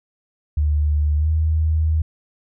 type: tone with pitch glide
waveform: sine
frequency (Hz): 74.6 to 78.85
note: D2 to D#2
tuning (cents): +28 to +24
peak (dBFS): -15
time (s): 0.57-2.02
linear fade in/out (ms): 5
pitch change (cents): +96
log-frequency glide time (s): 1.17-1.29
effects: none